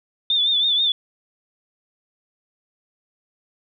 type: tone with vibrato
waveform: sine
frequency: 3551 Hz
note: A7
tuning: 15 cents sharp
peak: -16 dBFS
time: 0.3-0.92 s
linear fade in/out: 2 ms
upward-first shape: triangle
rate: 6.2 Hz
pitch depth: 80 cents each way
effects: none